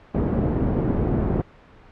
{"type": "low-pass noise", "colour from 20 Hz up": "white", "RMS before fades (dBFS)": -22, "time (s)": [0.14, 1.42], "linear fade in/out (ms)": 10, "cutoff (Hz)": 290, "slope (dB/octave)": 12, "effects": ["pink hiss -49 dBFS RMS until 1.91 s", "low-pass 2000 Hz 12 dB/octave"]}